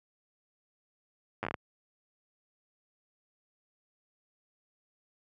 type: slowing click train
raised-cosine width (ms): 0.5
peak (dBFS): -18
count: 7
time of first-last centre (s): 1.43-1.542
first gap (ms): 9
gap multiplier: 1.29
effects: high-pass 80 Hz 12 dB/octave